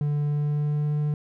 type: tone with pitch glide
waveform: triangle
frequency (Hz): 146.83 to 148.88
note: D3 to D3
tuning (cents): 0 to +24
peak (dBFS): -20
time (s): 0.01-1.14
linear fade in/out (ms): 2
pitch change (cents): +24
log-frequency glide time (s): 0.25-0.93
effects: none